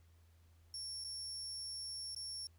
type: tone with dropouts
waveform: 35% pulse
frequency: 5470 Hz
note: F8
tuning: 37 cents flat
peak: -40 dBFS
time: 0.74-2.47 s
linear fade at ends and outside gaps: 1 ms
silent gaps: 1.04-1.046 / 2.148-2.163 s
effects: added 83 Hz sine -63 dBFS peak until 2.58 s + pink hiss -75 dBFS RMS until 2.58 s